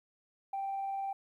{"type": "tone with tremolo", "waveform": "sine", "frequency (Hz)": 784, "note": "G5", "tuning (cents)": 0, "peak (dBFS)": -31, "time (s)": [0.53, 1.13], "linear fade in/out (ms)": 5, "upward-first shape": "triangle", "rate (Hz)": 20, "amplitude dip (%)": 25, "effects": ["tanh soft clip ceiling -30 dBFS", "12-bit"]}